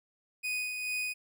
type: tone with tremolo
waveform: 40% pulse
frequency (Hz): 2489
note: D#7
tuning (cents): 0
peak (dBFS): -30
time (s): 0.43-1.14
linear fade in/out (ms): 20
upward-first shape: sine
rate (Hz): 2.3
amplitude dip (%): 40
effects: none